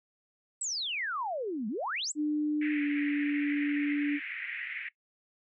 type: exponential two-way sweep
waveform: sine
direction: down then up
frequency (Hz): 8180 to 200 to 8180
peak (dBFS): -31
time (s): 0.61-2.12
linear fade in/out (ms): 5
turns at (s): 1.68
type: tone with pitch glide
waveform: sine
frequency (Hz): 300 to 290.5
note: D4 to D4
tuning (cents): +37 to -19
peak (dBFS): -26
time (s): 2.15-4.2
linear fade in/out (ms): 50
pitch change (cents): -56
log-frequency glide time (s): 2.72-2.82
type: band-pass noise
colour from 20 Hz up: pink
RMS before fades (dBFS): -39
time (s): 2.61-4.89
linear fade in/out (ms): 10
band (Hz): 1800 to 2400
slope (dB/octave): 48
effects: noise-tail reverb RT60 0.1 s tail -19 dB re dry